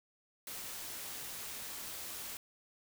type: noise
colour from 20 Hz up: white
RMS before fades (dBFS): -44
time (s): 0.47-2.37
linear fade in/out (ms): 2
effects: none